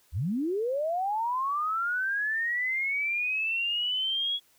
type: linear sweep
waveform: sine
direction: up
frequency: 61.5 to 3361 Hz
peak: -26 dBFS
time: 0.12-4.4 s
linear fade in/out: 50 ms
effects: white hiss -64 dBFS RMS until 4.58 s